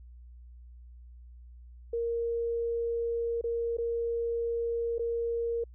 sine tone with dropouts, 466.2 Hz, A#4, in tune, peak -28 dBFS, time 1.93-5.64 s, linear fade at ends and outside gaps 5 ms, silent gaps 3.413-3.439 / 3.77-3.783 / 4.983-4.993 s, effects added 60 Hz sine -47 dBFS peak until 5.74 s

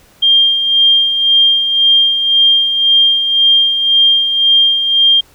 sine tone with tremolo, 3200 Hz, G7, 35 cents sharp, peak -5 dBFS, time 0.22-5.21 s, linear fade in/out 10 ms, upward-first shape sine, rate 1.9 Hz, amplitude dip 55%, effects pink hiss -47 dBFS RMS until 5.34 s

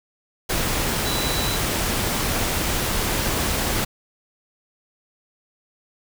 sine tone in noise, 3951 Hz, B7, in tune, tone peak -29 dBFS, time 1.05-1.57 s, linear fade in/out 10 ms, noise pink, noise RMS -23 dBFS, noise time 0.49-3.85 s, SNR -9 dB, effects none

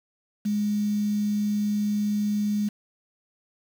sine tone with quantisation, 207.8 Hz, G#3, 1 cent sharp, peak -22 dBFS, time 0.45-2.69 s, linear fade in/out 10 ms, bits 7, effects none

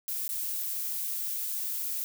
violet noise with dropouts, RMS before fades -33 dBFS, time 0.08-2.04 s, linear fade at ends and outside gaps 0 ms, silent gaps 0.279-0.291 s, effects none

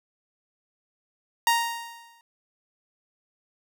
sawtooth tone with exponential decay, 932.3 Hz, A#5, in tune, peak -13 dBFS, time 1.47-2.21 s, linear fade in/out 1 ms, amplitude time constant 160 ms, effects none

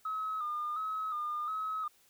sine tone with vibrato, 1246 Hz, D#6, 2 cents sharp, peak -32 dBFS, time 0.05-1.88 s, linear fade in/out 5 ms, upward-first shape square, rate 1.4 Hz, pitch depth 49 cents each way, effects tanh soft clip ceiling -28 dBFS + white hiss -66 dBFS RMS until 2.09 s

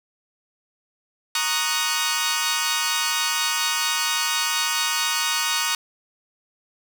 10% pulse chord, D# minor seventh, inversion second, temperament equal, 932.3 / 1108.7 / 1244.5 / 1480 Hz, A#5 / C#6 / D#6 / F#6, 0 / 0 / 0 / 0 cents, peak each -18 / -20 / -18 / -18 dBFS, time 1.35-5.75 s, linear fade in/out 2 ms, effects none

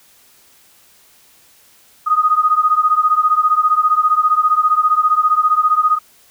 sine beating tone pair, 1240 / 1255 Hz, D#6 / D#6, -6 / +15 cents, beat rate 15 Hz, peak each -13 / -15 dBFS, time 2.06-5.99 s, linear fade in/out 20 ms, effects white hiss -50 dBFS RMS until 6.3 s

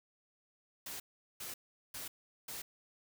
white noise bursts, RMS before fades -44 dBFS, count 4, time 0.86-2.62 s, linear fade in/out 5 ms, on 140 ms, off 400 ms, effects none

